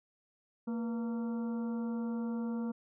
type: harmonic tone with a mistuned harmonic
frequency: 230 Hz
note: A#3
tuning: 23 cents flat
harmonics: 1 / 2 / 3 / 4 / 5 / 6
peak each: -33 / -44 / -54 / -51 / -56 / -56 dBFS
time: 0.67-2.72 s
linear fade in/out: 10 ms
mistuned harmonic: 2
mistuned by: +81 cents
effects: none